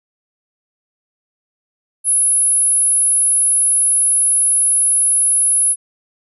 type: tone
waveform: sine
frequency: 10570 Hz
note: E9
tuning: 4 cents sharp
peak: -11 dBFS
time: 2.04-5.76 s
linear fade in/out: 50 ms
effects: none